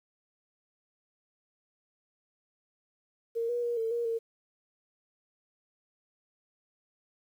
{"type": "tone with pitch steps", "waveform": "sine", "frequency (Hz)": [461.7, 481.2, 475.3, 450.2, 471.9, 457.2], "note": ["A#4", "B4", "A#4", "A4", "A#4", "A#4"], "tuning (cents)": [-17, -45, 34, 40, 21, -34], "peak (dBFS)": -28, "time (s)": [3.35, 4.19], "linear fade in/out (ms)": 20, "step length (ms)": 140, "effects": ["10-bit"]}